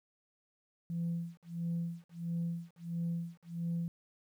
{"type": "tone with tremolo", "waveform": "sine", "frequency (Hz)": 169.3, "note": "E3", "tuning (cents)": 46, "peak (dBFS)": -30, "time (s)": [0.9, 3.88], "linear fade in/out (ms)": 0, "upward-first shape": "sine", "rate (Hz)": 1.5, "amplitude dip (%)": 100, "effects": ["tanh soft clip ceiling -29 dBFS", "11-bit"]}